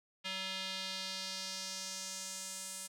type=tone with band-pass filter sweep; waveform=square; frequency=189.8 Hz; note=F#3; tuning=44 cents sharp; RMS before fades=-42 dBFS; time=0.24-2.88 s; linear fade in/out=20 ms; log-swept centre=3200 to 8700 Hz; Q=2.1; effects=none